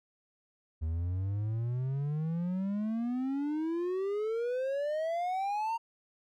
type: exponential sweep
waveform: triangle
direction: up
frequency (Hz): 77.6 to 930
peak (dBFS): -28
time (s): 0.81-5.78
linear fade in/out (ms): 20
effects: none